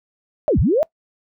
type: linear two-way sweep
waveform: sine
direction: down then up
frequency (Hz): 657 to 43.63 to 657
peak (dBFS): -13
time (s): 0.48-0.83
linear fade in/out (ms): 0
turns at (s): 0.59
effects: noise-tail reverb RT60 0.1 s tail -22 dB re dry

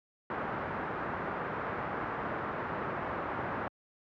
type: low-pass noise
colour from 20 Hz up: white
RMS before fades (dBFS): -36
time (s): 0.3-3.68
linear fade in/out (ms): 2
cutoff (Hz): 1500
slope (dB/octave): 24
effects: high-pass 80 Hz 12 dB/octave

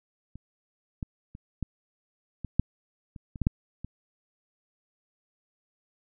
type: clicks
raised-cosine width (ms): 5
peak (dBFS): -30 / -20 / -30 / -18 / -22 / -8 / -29 / -27 / -15 / -9 / -24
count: 11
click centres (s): 0.356 / 1.028 / 1.351 / 1.627 / 2.447 / 2.596 / 3.162 / 3.358 / 3.417 / 3.469 / 3.846
effects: none

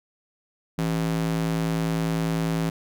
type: tone with high-pass filter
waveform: square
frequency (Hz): 55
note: A1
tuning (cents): 0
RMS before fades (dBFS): -25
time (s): 0.78-2.7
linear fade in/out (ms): 5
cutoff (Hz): 170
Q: 1.9
effects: none

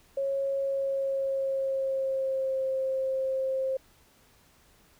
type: tone with pitch glide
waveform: sine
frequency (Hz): 548 to 529.3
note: C#5 to C5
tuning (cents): -20 to +20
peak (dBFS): -26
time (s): 0.17-3.77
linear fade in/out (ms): 5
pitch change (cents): -60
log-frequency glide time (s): 0.58-2.65
effects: pink hiss -61 dBFS RMS until 4.99 s

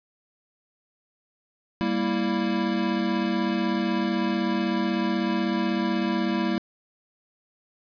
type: chord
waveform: square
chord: E diminished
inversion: first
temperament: equal with one note detuned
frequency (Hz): 197.02 / 233.1 / 329.6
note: G3 / Bb3 / E4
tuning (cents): +9 / 0 / 0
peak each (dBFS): -28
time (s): 1.81-6.58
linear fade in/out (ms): 0
effects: resampled to 11025 Hz + 10-bit

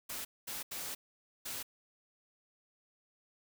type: noise bursts at uneven times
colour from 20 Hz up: white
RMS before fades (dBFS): -41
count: 4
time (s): 0.09-0.25 / 0.47-0.63 / 0.71-0.95 / 1.45-1.63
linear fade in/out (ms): 10
effects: none

